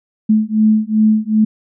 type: beating tone pair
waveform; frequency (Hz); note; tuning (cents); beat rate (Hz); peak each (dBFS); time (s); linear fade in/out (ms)
sine; 215 / 217.6; A3 / A3; -40 / -19; 2.6; -13; 0.29-1.45; 10
effects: none

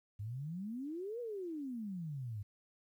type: exponential two-way sweep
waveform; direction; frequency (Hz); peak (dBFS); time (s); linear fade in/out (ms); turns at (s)
sine; up then down; 98 to 493.9 to 98; -39; 0.19-2.43; 10; 1.2
effects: 12-bit

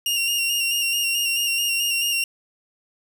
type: tone with vibrato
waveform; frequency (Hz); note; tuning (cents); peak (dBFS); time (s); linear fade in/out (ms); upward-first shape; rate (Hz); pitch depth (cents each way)
sawtooth; 2794; F7; 0; -17; 0.06-2.24; 2; square; 4.6; 27
effects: none

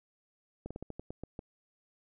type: slowing click train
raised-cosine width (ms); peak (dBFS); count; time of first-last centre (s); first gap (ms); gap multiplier
2; -27; 9; 0.66-1.391; 46; 1.19
effects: none

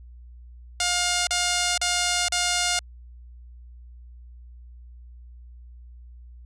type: tone bursts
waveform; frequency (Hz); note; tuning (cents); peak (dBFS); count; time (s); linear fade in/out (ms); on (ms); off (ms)
5% pulse; 710; F5; +28; -10; 4; 0.8-2.791; 2; 470; 37
effects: added 60 Hz sine -42 dBFS peak until 6.45 s + resampled to 22050 Hz

